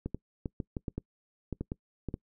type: clicks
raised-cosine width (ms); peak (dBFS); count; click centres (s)
3; -21; 12; 0.06 / 0.146 / 0.458 / 0.602 / 0.768 / 0.882 / 0.98 / 1.527 / 1.61 / 1.719 / 2.087 / 2.141
effects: noise-tail reverb RT60 0.1 s tail -24 dB re dry